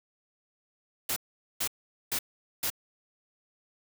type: noise bursts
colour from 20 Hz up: white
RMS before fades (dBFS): -30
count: 4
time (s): 1.09-2.702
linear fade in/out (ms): 5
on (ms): 73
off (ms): 440
effects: none